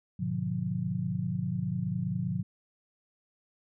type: chord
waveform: sine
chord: G# diminished seventh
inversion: none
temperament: just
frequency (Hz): 103.83 / 124.59 / 149.51 / 179.41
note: G#2 / B2 / D3 / F3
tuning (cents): 0 / +16 / +31 / +47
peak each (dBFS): -37 / -35 / -35 / -32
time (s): 0.19-2.43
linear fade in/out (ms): 10
effects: none